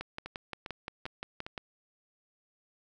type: two click trains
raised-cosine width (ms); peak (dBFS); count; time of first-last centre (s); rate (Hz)
0.3; -21 / -24; 10 / 4; 0.01-1.578 / 0.26-1.465; 5.74 / 2.49
effects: none